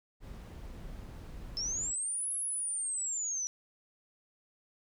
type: noise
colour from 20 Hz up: brown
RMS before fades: -45 dBFS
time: 0.2-1.93 s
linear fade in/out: 50 ms
type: linear two-way sweep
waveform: sine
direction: up then down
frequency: 5220 to 10870 to 5830 Hz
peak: -32 dBFS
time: 1.57-3.47 s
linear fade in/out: 0 ms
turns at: 2.35 s
effects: none